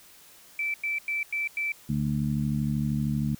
sine tone bursts, 2326 Hz, D7, 17 cents flat, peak -26 dBFS, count 5, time 0.59-1.72 s, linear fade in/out 2 ms, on 150 ms, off 95 ms
harmonic tone, 72.9 Hz, D2, 12 cents flat, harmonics 1 / 2 / 3 / 4, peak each -37 / -27 / -28 / -38 dBFS, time 1.89-3.35 s, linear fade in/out 5 ms
effects white hiss -53 dBFS RMS until 3.39 s

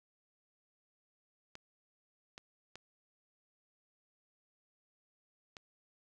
clicks, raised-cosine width 0.2 ms, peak -30 dBFS, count 4, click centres 1.554 / 2.379 / 2.756 / 5.568 s, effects none

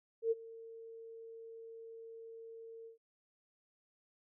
sine tone with ADSR envelope, 454.3 Hz, A#4, 45 cents flat, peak -27 dBFS, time 0.22-2.98 s, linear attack 91 ms, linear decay 28 ms, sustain -21 dB, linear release 120 ms, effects none

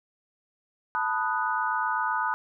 sine chord, B dominant seventh, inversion third, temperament equal, 880 / 987.8 / 1244.5 / 1480 Hz, A5 / B5 / D#6 / F#6, 0 / 0 / 0 / 0 cents, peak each -30 dBFS, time 0.95-2.34 s, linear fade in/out 0 ms, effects none

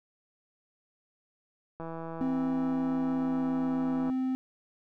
click train, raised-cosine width 1 ms, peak -26 dBFS, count 378, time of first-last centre 1.8-4.099 s, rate 164 Hz
triangle tone with pitch glide, 261.6 to 259.5 Hz, C4 to C4, 0 to -14 cents, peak -25 dBFS, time 2.21-4.35 s, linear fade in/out 0 ms, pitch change -14 cents, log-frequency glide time 2.87-3.9 s
effects none

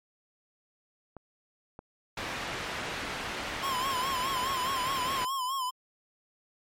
clicks, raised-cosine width 1 ms, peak -29 dBFS, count 2, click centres 1.167 / 1.791 s
white low-pass noise, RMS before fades -36 dBFS, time 2.17-5.25 s, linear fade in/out 5 ms, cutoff 2500 Hz, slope 12 dB/octave
square tone with vibrato, 1046.5 Hz, C6, in tune, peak -30 dBFS, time 3.62-5.71 s, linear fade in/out 20 ms, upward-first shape sine, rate 4.8 Hz, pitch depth 87 cents each way
effects MP3 64 kbps

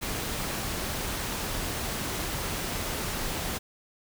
pink noise, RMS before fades -32 dBFS, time 0.01-3.59 s, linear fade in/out 20 ms, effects none

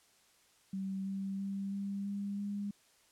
sine tone with pitch steps, 192.5 / 194.51 / 196.54 / 198.6 / 200.7 / 202.8 Hz, G3 / G3 / G3 / G3 / G3 / G#3, -31 / -13 / +5 / +23 / +41 / -41 cents, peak -35 dBFS, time 0.73-2.71 s, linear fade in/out 5 ms, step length 330 ms, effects white hiss -67 dBFS RMS until 3.11 s + low-pass 10000 Hz 12 dB/octave

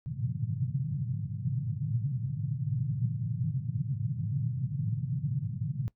white band-pass noise, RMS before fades -32 dBFS, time 0.06-5.88 s, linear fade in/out 0 ms, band 110 to 150 Hz, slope 48 dB/octave, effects noise-tail reverb RT60 0.1 s tail -18 dB re dry

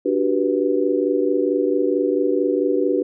sine chord, G major seventh, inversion second, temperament just, 294 / 367.5 / 392 / 490 Hz, D4 / F#4 / G4 / B4, +2 / -12 / 0 / -14 cents, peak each -22 dBFS, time 0.05-3.03 s, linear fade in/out 10 ms, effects none

